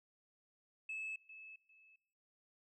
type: tone with echo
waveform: sine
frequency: 2604 Hz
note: E7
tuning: 22 cents flat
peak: -39 dBFS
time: 0.89-1.16 s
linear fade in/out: 5 ms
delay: 400 ms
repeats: 2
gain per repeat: -12 dB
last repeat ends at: 1.96 s
effects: noise-tail reverb RT60 1.0 s tail -23 dB re dry + tanh soft clip ceiling -38 dBFS